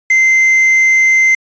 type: tone with quantisation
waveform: triangle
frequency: 2077 Hz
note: C7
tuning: 13 cents flat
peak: -5 dBFS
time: 0.1-1.35 s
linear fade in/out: 5 ms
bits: 5
effects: resampled to 16000 Hz